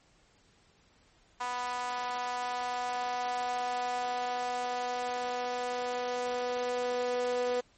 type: tone with high-pass filter sweep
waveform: sawtooth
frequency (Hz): 246.9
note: B3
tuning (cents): 0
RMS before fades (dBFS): -33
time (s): 1.4-7.61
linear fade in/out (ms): 10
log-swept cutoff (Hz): 910 to 500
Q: 3.9
effects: pink hiss -65 dBFS RMS until 7.77 s + MP3 32 kbps